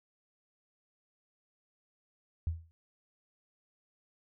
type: tone with exponential decay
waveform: sine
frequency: 82.41 Hz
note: E2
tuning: in tune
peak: -26 dBFS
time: 2.47-2.71 s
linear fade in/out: 0 ms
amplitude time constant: 51 ms
effects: none